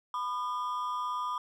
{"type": "ring-modulated tone", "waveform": "triangle", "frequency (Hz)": 1106, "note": "C#6", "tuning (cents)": -4, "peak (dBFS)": -26, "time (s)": [0.14, 1.38], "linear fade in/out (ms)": 2, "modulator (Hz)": 109, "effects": []}